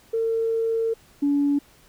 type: tone pair in turn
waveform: sine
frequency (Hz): 453.1 / 285.4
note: A#4 / D4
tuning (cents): -49 / -49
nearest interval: minor sixth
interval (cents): 800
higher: first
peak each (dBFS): -20 / -17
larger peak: second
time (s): 0.13-0.94 / 1.22-1.59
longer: first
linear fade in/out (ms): 10
effects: tanh soft clip ceiling -13 dBFS + pink hiss -55 dBFS RMS until 1.88 s